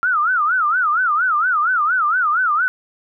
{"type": "tone with vibrato", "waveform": "sine", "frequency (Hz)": 1343, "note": "E6", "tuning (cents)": 32, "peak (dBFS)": -14, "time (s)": [0.03, 2.68], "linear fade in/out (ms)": 0, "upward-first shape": "sine", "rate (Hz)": 4.3, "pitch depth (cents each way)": 220, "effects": []}